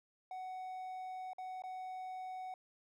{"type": "tone with dropouts", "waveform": "triangle", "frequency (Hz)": 745, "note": "F#5", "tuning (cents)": 12, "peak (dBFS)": -40, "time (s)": [0.31, 2.54], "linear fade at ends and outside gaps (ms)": 2, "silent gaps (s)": [[1.333, 1.383], [1.621, 1.637]], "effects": []}